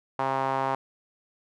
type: tone with band-pass filter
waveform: sawtooth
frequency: 134.1 Hz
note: C3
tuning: 43 cents sharp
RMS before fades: -27 dBFS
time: 0.19-0.75 s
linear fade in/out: 2 ms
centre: 910 Hz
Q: 2.9
effects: none